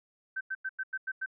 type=tone bursts; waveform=sine; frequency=1543 Hz; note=G6; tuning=28 cents flat; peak=-31 dBFS; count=7; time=0.36-1.261 s; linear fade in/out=10 ms; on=49 ms; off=93 ms; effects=none